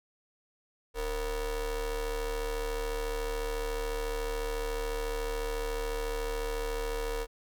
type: ring-modulated tone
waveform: 45% pulse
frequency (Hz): 250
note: B3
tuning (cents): +21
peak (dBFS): -28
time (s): 0.94-7.27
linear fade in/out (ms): 50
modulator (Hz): 213
effects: none